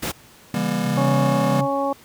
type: noise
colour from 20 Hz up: pink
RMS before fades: -25 dBFS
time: 0.02-0.12 s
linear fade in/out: 10 ms
type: chord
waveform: square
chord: C# diminished seventh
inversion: none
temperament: just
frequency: 138.59 / 166.31 / 199.57 / 239.5 Hz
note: C#3 / E3 / G3 / Bb3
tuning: 0 / +16 / +31 / +47 cents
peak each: -31 / -27 / -25 / -26 dBFS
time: 0.54-1.61 s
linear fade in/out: 2 ms
type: tone with vibrato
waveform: sine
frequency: 136.8 Hz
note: C#3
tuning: 23 cents flat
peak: -21 dBFS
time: 0.81-1.68 s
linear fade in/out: 50 ms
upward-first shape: sine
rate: 11 Hz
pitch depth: 26 cents each way
type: harmonic tone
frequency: 277.2 Hz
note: C#4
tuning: in tune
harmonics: 1 / 2 / 3 / 4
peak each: -26 / -23 / -25 / -27 dBFS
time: 0.97-1.93 s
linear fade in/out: 5 ms
effects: pink hiss -48 dBFS RMS until 2.04 s + high-pass 80 Hz 12 dB/octave